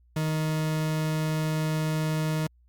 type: tone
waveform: 40% pulse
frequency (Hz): 156.2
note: D#3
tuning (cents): +7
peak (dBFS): -24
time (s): 0.16-2.47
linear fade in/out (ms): 5
effects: added 60 Hz sine -57 dBFS peak until 2.68 s + Opus 48 kbps